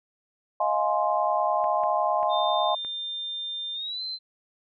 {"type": "chord", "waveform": "sine", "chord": "F minor seventh", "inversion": "third", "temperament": "just", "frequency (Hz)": [628.6, 698.5, 838.1, 1047.7], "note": ["Eb5", "F5", "Ab5", "C6"], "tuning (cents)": [18, 0, 16, 2], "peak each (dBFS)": -27, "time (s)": [0.6, 2.75], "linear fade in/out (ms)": 5}
{"type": "clicks", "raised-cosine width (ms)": 0.5, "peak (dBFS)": -28, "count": 4, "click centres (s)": [1.642, 1.836, 2.23, 2.848]}
{"type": "tone with pitch glide", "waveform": "sine", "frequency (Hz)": [3600, 4088], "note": ["A7", "C8"], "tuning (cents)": [39, -41], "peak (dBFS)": -30, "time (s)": [2.29, 4.19], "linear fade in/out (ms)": 50, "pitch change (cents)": 220, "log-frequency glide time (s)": [3.74, 4.02]}
{"effects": []}